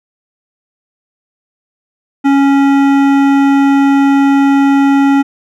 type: tone with hard clipping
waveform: triangle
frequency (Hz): 277.2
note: C#4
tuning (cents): 0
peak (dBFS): -8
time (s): 2.24-5.23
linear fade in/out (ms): 20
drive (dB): 18
effects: none